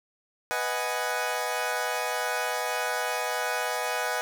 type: chord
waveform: 20% pulse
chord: G# minor seventh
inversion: first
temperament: equal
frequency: 493.9 / 622.3 / 740 / 830.6 Hz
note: B4 / D#5 / F#5 / G#5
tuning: 0 / 0 / 0 / 0 cents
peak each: -28 dBFS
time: 0.51-4.21 s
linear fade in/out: 0 ms
effects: none